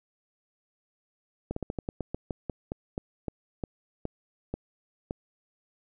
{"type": "slowing click train", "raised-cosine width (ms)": 2, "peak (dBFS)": -18, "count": 17, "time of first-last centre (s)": [1.51, 5.109], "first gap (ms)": 54, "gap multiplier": 1.17, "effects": []}